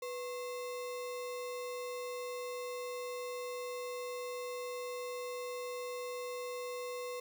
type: tone with sample-and-hold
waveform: sine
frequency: 493.9 Hz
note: B4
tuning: in tune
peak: -38 dBFS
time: 0.02-7.2 s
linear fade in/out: 5 ms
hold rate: 1575 Hz
effects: none